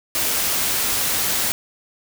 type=noise; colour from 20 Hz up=white; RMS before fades=-21 dBFS; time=0.15-1.52 s; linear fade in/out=0 ms; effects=none